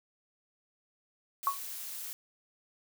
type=noise; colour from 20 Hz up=blue; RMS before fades=-41 dBFS; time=1.43-2.13 s; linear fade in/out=0 ms
type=tone with exponential decay; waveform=sine; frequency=1108.7 Hz; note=C#6; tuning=in tune; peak=-21 dBFS; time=1.47-1.6 s; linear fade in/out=1 ms; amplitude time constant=27 ms
effects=none